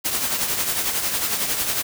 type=noise with tremolo; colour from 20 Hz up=white; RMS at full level=-21 dBFS; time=0.04-1.83 s; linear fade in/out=20 ms; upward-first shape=triangle; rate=11 Hz; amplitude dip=55%; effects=none